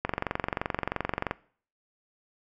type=click train; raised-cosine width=0.5 ms; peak=-12 dBFS; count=30; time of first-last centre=0.05-1.311 s; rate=23 Hz; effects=noise-tail reverb RT60 0.5 s tail -20 dB re dry